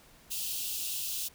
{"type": "high-pass noise", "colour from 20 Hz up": "white", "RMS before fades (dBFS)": -35, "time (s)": [0.3, 1.29], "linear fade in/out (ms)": 20, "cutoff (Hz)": 2600, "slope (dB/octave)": 96, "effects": ["pink hiss -58 dBFS RMS until 1.34 s"]}